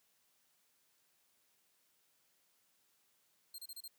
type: tone bursts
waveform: 15% pulse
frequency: 4186 Hz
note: C8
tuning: in tune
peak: -39 dBFS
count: 5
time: 3.54-3.88 s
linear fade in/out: 5 ms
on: 44 ms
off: 30 ms
effects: white hiss -75 dBFS RMS until 3.98 s + high-pass 100 Hz 12 dB/octave